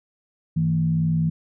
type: tone with frequency modulation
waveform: sine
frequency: 161.5 Hz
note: E3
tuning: 35 cents flat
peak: -18 dBFS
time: 0.56-1.3 s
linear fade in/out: 10 ms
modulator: 63.2 Hz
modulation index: 0.52
effects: none